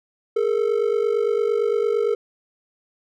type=ring-modulated tone; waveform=triangle; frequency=440 Hz; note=A4; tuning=in tune; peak=-13 dBFS; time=0.36-2.15 s; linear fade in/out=5 ms; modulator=24.4 Hz; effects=none